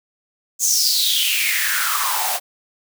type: noise with high-pass filter sweep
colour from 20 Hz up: white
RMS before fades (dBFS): -19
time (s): 0.59-2.4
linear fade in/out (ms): 50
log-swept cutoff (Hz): 6900 to 670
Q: 6.6
effects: none